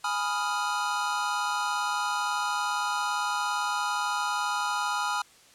square chord, F half-diminished seventh, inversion first, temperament equal, 830.6 / 987.8 / 1244.5 / 1396.9 Hz, Ab5 / Cb6 / Eb6 / F6, 0 / 0 / 0 / 0 cents, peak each -33 dBFS, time 0.04-5.22 s, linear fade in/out 5 ms, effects white hiss -56 dBFS RMS until 5.54 s + low-pass 9000 Hz 12 dB/octave

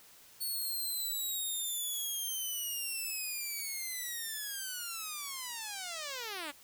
5% pulse linear sweep, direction down, 4435 to 273.6 Hz, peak -27 dBFS, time 0.4-6.52 s, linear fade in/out 20 ms, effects white hiss -58 dBFS RMS until 6.63 s

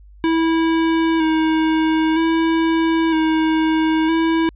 square tone with vibrato, 322 Hz, E4, 41 cents flat, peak -15 dBFS, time 0.24-4.49 s, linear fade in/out 0 ms, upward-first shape square, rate 0.52 Hz, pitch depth 25 cents each way, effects added 50 Hz sine -41 dBFS peak until 4.55 s + resampled to 8000 Hz

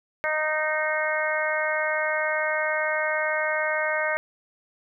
harmonic tone, 308.9 Hz, D#4, 12 cents flat, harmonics 2 / 3 / 4 / 5 / 6 / 7, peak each -27 / -33 / -33 / -29 / -30 / -30 dBFS, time 0.24-4.17 s, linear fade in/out 0 ms, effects none

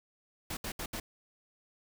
pink noise bursts at uneven times, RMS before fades -38 dBFS, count 4, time 0.5-0.57 / 0.64-0.72 / 0.79-0.86 / 0.93-1 s, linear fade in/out 5 ms, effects none

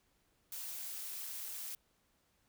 blue noise with amplitude modulation, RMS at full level -41 dBFS, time 0.52-1.75 s, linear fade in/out 2 ms, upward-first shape sine, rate 238 Hz, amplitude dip 60%, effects pink hiss -75 dBFS RMS until 2.48 s

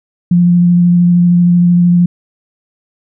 sine tone with vibrato, 175.1 Hz, F3, 5 cents sharp, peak -5 dBFS, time 0.31-2.06 s, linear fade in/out 5 ms, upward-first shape square, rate 13 Hz, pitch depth 10 cents each way, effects none

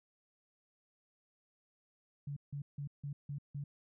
sine tone bursts, 142.7 Hz, D3, 49 cents flat, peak -38 dBFS, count 6, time 2.27-3.64 s, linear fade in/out 5 ms, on 95 ms, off 160 ms, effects none

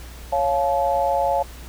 sine chord, Db augmented, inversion none, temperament equal with one note detuned, 554.4 / 698.5 / 861.9 Hz, Db5 / F5 / A5, 0 / 0 / -36 cents, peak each -22 dBFS, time 0.32-1.43 s, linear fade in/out 10 ms, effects added 60 Hz sine -37 dBFS peak until 1.68 s + pink hiss -43 dBFS RMS until 1.68 s

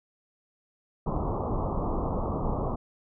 pink low-pass noise, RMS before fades -29 dBFS, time 1.06-2.76 s, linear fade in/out 10 ms, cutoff 1200 Hz, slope 96 dB/octave, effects none

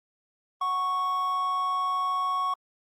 triangle tone pair together, 740 / 1106.3 Hz, F#5 / C#6, 0 / -4 cents, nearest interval perfect fifth, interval 696 cents, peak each -34 / -23 dBFS, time 0.61-2.54 s, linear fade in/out 5 ms, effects Opus 32 kbps

